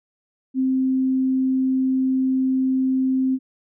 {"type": "tone", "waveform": "sine", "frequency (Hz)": 261.6, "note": "C4", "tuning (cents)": 0, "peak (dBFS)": -17, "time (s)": [0.54, 3.39], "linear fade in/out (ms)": 50, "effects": []}